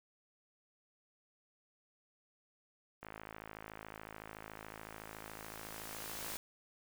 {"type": "noise with exponential growth", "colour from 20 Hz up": "white", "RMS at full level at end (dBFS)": -43, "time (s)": [3.01, 6.37], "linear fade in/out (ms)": 0, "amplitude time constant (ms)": 730}
{"type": "click train", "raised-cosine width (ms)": 0.5, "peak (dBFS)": -31, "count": 180, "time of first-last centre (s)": [3.03, 6.357], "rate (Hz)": 53.8}
{"effects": []}